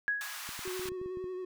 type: tone with exponential decay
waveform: sine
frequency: 1665 Hz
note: G#6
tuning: 4 cents sharp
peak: -25 dBFS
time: 0.08-0.52 s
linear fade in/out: 0 ms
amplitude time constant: 95 ms
type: high-pass noise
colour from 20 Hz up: pink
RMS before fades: -42 dBFS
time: 0.21-0.89 s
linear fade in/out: 0 ms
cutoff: 1000 Hz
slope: 24 dB/octave
type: clicks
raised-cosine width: 3 ms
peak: -35 dBFS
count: 11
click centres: 0.491 / 0.592 / 0.677 / 0.795 / 0.857 / 0.887 / 0.919 / 1.015 / 1.06 / 1.172 / 1.242 s
type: tone with vibrato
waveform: triangle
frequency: 368.2 Hz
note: F#4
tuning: 8 cents flat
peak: -34 dBFS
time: 0.65-1.45 s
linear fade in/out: 5 ms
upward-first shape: sine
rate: 11 Hz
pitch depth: 26 cents each way
effects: none